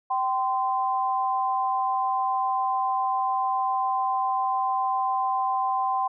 sine tone pair together, 774 / 1033.2 Hz, G5 / C6, -22 / -22 cents, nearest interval perfect fourth, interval 500 cents, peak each -25 dBFS, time 0.1-6.08 s, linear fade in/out 10 ms, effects none

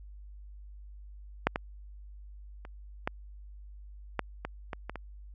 clicks, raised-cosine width 0.5 ms, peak -8 / -15 / -30 / -14 / -13 / -19 / -20 / -21 / -23 dBFS, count 9, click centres 1.47 / 1.559 / 2.651 / 3.075 / 4.193 / 4.45 / 4.732 / 4.896 / 4.957 s, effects added 50 Hz sine -45 dBFS peak until 5.34 s

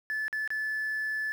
sine tone with dropouts, 1735 Hz, A6, 25 cents flat, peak -27 dBFS, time 0.1-1.32 s, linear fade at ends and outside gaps 0 ms, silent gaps 0.281-0.328 / 0.476-0.504 s, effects tanh soft clip ceiling -27 dBFS + 9-bit

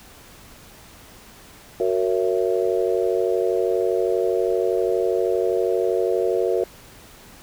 sine chord, F# dominant seventh, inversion none, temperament just, 370 / 462.5 / 555 / 666 Hz, F#4 / A#4 / C#5 / E5, 0 / -14 / +2 / +18 cents, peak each -22 / -22 / -27 / -27 dBFS, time 1.8-6.64 s, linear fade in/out 2 ms, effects pink hiss -46 dBFS RMS until 7.42 s

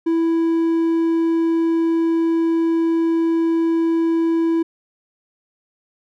triangle tone, 330.1 Hz, E4, 2 cents sharp, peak -13 dBFS, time 0.06-4.63 s, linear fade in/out 10 ms, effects none

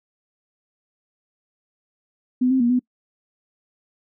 sine tone with pitch steps, 252 / 262.1 / 238.6 / 249.7 Hz, B3 / C4 / A#3 / B3, +35 / +3 / +41 / +19 cents, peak -15 dBFS, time 2.41-2.794 s, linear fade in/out 10 ms, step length 96 ms, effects noise-tail reverb RT60 0.1 s tail -25 dB re dry

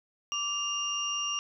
sine tone cluster, 1167 / 2805 / 5670 Hz, D6 / F7 / F8, -11 / +7 / +25 cents, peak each -36 / -31 / -36 dBFS, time 0.32-1.39 s, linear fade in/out 0 ms, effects none

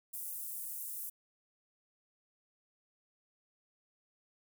pink high-pass noise, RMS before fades -42 dBFS, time 0.13-1.1 s, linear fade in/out 10 ms, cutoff 10000 Hz, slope 24 dB/octave, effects none

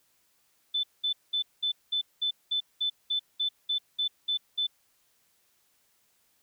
sine tone bursts, 3516 Hz, A7, 2 cents flat, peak -25 dBFS, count 14, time 0.74-4.67 s, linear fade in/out 10 ms, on 95 ms, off 200 ms, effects white hiss -69 dBFS RMS until 6.42 s

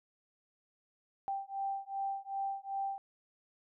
sine beating tone pair, 784 / 786.6 Hz, G5 / G5, 0 / +6 cents, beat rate 2.6 Hz, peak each -38 / -38 dBFS, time 1.28-2.98 s, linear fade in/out 0 ms, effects none

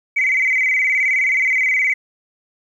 sine tone with vibrato, 2152 Hz, C7, 48 cents sharp, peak -13 dBFS, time 0.16-1.94 s, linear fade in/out 10 ms, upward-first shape square, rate 19 Hz, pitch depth 90 cents each way, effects tanh soft clip ceiling -9 dBFS + 9-bit

